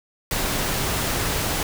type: noise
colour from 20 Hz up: pink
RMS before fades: -24 dBFS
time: 0.31-1.63 s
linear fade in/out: 2 ms
effects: none